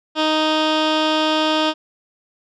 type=tone with low-pass filter; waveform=15% pulse; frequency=311.1 Hz; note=D#4; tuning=in tune; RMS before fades=-18 dBFS; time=0.15-1.74 s; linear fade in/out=50 ms; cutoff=3900 Hz; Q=2.8; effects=none